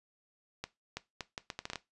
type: accelerating click train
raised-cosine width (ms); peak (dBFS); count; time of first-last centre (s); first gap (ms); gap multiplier
0.2; -20; 10; 0.64-1.757; 330; 0.72
effects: noise-tail reverb RT60 0.2 s tail -17 dB re dry + resampled to 24000 Hz